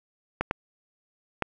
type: clicks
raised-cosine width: 0.5 ms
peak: -10 dBFS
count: 3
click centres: 0.41 / 0.511 / 1.423 s
effects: none